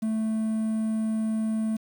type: tone with quantisation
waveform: triangle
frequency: 219.9 Hz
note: A3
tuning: 1 cent flat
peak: -22 dBFS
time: 0.02-1.77 s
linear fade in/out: 10 ms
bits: 8
effects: none